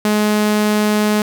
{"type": "tone", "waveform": "sawtooth", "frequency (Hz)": 211, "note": "G#3", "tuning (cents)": 28, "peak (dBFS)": -9, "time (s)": [0.05, 1.22], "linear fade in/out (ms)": 2, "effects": []}